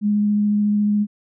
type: tone with vibrato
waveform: sine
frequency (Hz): 207.7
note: G#3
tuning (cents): 0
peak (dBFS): -15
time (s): 0.01-1.07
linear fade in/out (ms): 50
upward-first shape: sine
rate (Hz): 14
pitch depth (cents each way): 9
effects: none